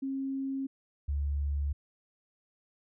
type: tone pair in turn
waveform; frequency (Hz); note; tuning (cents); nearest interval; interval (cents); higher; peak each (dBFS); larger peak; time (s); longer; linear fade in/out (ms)
sine; 270 / 71.51; C#4 / D2; -45 / -46; octave + major seventh; 2301; first; -31 / -28; second; 0.02-0.67 / 1.08-1.73; neither; 10
effects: none